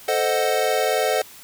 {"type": "chord", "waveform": "square", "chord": "A diminished seventh", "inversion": "none", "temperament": "equal", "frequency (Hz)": [440, 523.3, 622.3, 740], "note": ["A4", "C5", "Eb5", "Gb5"], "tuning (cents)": [0, 0, 0, 0], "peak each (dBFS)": -25, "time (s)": [0.08, 1.22], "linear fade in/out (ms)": 5, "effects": ["white hiss -44 dBFS RMS until 1.43 s"]}